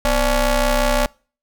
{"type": "ring-modulated tone", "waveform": "sawtooth", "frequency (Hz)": 277.2, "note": "C#4", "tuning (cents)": 0, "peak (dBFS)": -8, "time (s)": [0.05, 1.06], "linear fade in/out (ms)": 0, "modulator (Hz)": 310, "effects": ["noise-tail reverb RT60 0.4 s tail -26 dB re dry"]}